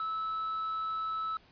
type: tone with quantisation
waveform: triangle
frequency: 1306 Hz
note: E6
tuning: 17 cents flat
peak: -30 dBFS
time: 0-1.37 s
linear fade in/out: 2 ms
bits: 8
effects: pink hiss -61 dBFS RMS until 1.51 s + resampled to 11025 Hz